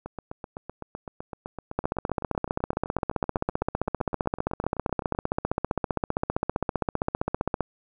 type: two click trains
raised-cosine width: 1 ms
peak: -21 / -10 dBFS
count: 41 / 90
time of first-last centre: 0.06-5.149 / 1.79-7.607 s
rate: 7.86 / 15.3 Hz
effects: none